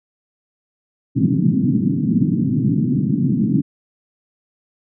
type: band-pass noise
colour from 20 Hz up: white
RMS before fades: -17 dBFS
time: 1.15-3.62 s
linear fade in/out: 20 ms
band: 120 to 280 Hz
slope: 48 dB/octave
effects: none